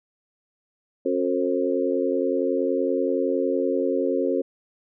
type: harmonic tone with a mistuned harmonic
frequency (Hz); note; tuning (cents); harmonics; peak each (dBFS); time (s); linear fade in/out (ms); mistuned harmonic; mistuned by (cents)
90.6; F#2; -36; 3 / 4 / 5 / 6; -26 / -26 / -26 / -26; 1.05-4.42; 10; 6; -33
effects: none